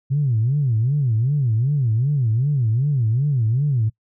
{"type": "tone with vibrato", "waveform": "sine", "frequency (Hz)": 127, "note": "B2", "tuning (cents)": 49, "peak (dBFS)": -15, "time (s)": [0.1, 3.9], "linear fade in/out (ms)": 20, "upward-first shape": "sine", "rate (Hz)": 2.6, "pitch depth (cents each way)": 270, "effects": ["noise-tail reverb RT60 0.1 s tail -24 dB re dry", "tanh soft clip ceiling -11 dBFS"]}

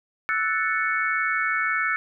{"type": "chord", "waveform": "sine", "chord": "F# minor seventh", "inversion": "third", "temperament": "equal", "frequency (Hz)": [1318.5, 1480, 1760, 2217], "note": ["E6", "F#6", "A6", "C#7"], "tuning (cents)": [0, 0, 0, 0], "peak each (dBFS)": -27, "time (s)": [0.29, 1.96], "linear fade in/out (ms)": 0, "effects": []}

